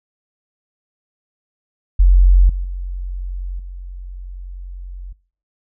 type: tone with level steps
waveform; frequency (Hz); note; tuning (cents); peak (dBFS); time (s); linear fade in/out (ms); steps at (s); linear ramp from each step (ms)
sine; 45.25; F#1; -38; -6 / -19 / -22 / -28; 1.99-5.13; 10; 2.49 / 2.64 / 3.59; 5
effects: noise-tail reverb RT60 0.5 s tail -23 dB re dry